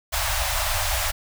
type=band-stop noise; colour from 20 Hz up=pink; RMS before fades=-24 dBFS; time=0.12-1.12 s; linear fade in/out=20 ms; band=100 to 570 Hz; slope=96 dB/octave; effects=none